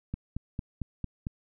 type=click train; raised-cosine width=5 ms; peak=-20 dBFS; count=6; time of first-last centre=0.14-1.269 s; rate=4.43 Hz; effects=none